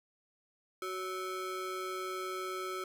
square ring-modulated tone, 466.2 Hz, A#4, in tune, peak -34 dBFS, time 0.82-2.84 s, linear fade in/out 2 ms, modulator 838 Hz, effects none

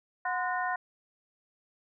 harmonic tone with a mistuned harmonic, 365.5 Hz, F#4, 21 cents flat, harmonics 2 / 3 / 4 / 5, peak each -32 / -34 / -35 / -36 dBFS, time 0.25-0.76 s, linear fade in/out 5 ms, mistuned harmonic 3, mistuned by -110 cents, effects none

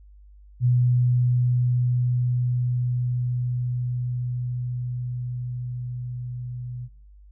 sine tone with level ramp, 123.47 Hz, B2, in tune, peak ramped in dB -16 to -31 dBFS, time 0.6-6.89 s, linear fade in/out 50 ms, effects noise-tail reverb RT60 0.4 s tail -20 dB re dry + added 50 Hz sine -46 dBFS peak until 7.31 s

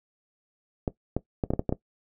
clicks, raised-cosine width 2 ms, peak -12 dBFS, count 8, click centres 0.878 / 1.166 / 1.438 / 1.505 / 1.536 / 1.594 / 1.693 / 1.725 s, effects noise-tail reverb RT60 0.1 s tail -17 dB re dry

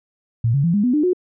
sine tone with pitch steps, 115.6 / 139.88 / 169.25 / 204.8 / 247.8 / 299.8 / 362.8 Hz, A#2 / C#3 / E3 / G#3 / B3 / D4 / F#4, -14 / +16 / +46 / -24 / +6 / +36 / -34 cents, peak -14 dBFS, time 0.44-1.133 s, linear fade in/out 5 ms, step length 99 ms, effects none

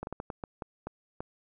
slowing click train, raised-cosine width 1 ms, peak -22 dBFS, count 9, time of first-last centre 0.03-1.205 s, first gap 41 ms, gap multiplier 1.35, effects none

